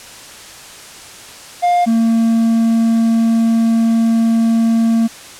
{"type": "tone pair in turn", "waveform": "triangle", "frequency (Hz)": [706, 227.7], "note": ["F5", "A#3"], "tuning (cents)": [19, -40], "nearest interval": "octave + minor sixth", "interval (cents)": 1959, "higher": "first", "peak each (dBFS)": -8, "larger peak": "neither", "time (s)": [[1.62, 1.86], [1.86, 5.08]], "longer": "second", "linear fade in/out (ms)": 20, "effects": ["white hiss -35 dBFS RMS until 5.39 s", "low-pass 9000 Hz 12 dB/octave"]}